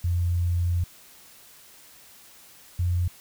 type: tone pair in turn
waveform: sine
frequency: 87.1 / 88.32 Hz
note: F2 / F2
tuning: -4 / +20 cents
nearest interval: unison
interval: 24 cents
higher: second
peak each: -21 dBFS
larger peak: neither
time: 0.04-0.84 / 2.79-3.08 s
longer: first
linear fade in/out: 5 ms
effects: white hiss -51 dBFS RMS until 3.2 s